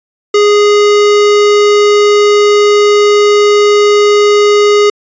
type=tone; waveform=square; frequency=413.7 Hz; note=G#4; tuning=7 cents flat; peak=-5 dBFS; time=0.34-4.9 s; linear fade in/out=5 ms; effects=resampled to 16000 Hz